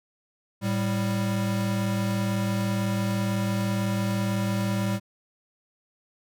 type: tone pair together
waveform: square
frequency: 110 / 196 Hz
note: A2 / G3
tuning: 0 / 0 cents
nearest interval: minor seventh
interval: 1000 cents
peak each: -28 / -27 dBFS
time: 0.61-5 s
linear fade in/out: 50 ms
effects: none